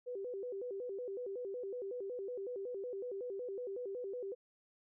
sine tone with vibrato, 440 Hz, A4, in tune, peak -39 dBFS, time 0.06-4.35 s, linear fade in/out 20 ms, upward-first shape square, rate 5.4 Hz, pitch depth 200 cents each way, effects none

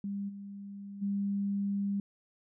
sine tone with level steps, 200 Hz, G3, 35 cents sharp, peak -33 / -41 / -29 dBFS, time 0.04-2 s, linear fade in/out 2 ms, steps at 0.28 / 1.01 s, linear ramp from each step 20 ms, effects none

